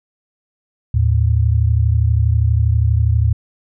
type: tone pair together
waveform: sine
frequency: 78.21 / 110.6 Hz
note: D#2 / A2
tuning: +10 / +9 cents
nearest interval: tritone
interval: 599 cents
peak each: -14 / -14 dBFS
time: 0.94-3.33 s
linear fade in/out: 5 ms
effects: none